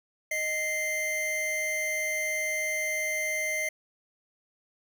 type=tone pair together; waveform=square; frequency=622 / 2087 Hz; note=D#5 / C7; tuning=-1 / -5 cents; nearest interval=octave + major sixth; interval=2096 cents; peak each=-36 / -29 dBFS; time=0.31-3.69 s; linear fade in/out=5 ms; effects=none